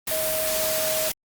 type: tone in noise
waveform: sine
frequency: 630 Hz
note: D#5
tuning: 21 cents sharp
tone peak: -26 dBFS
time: 0.11-1.09 s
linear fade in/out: 5 ms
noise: white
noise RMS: -26 dBFS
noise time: 0.07-1.12 s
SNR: -3 dB
effects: Opus 32 kbps